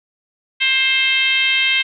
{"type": "tone with frequency modulation", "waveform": "sine", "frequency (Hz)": 2637, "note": "E7", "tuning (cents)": 0, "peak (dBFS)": -13, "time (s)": [0.6, 1.83], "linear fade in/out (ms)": 20, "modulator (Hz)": 524, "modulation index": 1.5, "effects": []}